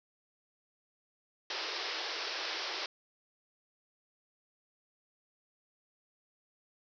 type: band-pass noise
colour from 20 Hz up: white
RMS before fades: -38 dBFS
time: 1.5-2.86 s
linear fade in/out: 2 ms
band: 320 to 5500 Hz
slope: 96 dB/octave
effects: none